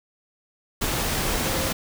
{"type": "tone in noise", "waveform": "sine", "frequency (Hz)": 529, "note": "C5", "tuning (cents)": 19, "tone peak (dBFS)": -33, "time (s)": [1.44, 1.69], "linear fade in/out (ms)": 10, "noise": "pink", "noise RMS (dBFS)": -25, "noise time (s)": [0.81, 1.73], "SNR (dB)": -11, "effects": []}